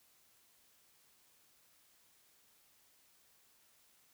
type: silence
effects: white hiss -69 dBFS RMS until 4.13 s